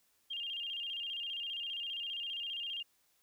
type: tone with vibrato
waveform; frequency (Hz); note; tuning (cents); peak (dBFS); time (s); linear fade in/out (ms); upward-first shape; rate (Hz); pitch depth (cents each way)
sine; 3000; F#7; +23; -37; 0.3-2.83; 10; square; 15; 110
effects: white hiss -73 dBFS RMS until 3.22 s